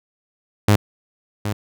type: tone with echo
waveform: sawtooth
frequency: 103.83 Hz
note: G#2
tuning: in tune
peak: -7 dBFS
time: 0.68-0.76 s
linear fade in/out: 5 ms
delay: 770 ms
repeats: 1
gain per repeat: -10 dB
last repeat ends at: 1.53 s
effects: none